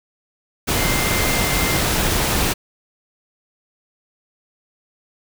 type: tone in noise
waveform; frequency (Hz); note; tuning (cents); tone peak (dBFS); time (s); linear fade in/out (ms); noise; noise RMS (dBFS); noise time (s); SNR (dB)
sine; 2093; C7; 0; -26; 0.76-1.8; 20; pink; -19; 0.67-2.54; -10
effects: none